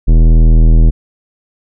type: tone with tanh clipping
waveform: sine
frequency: 40.4 Hz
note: E1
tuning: 34 cents flat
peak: -5 dBFS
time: 0.07-0.91 s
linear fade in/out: 20 ms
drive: 16 dB
effects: none